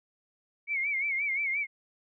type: tone with vibrato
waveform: sine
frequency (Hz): 2217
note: C#7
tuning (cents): 0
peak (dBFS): -27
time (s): 0.67-1.67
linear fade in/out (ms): 50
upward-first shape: sine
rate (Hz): 5.7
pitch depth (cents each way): 94
effects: none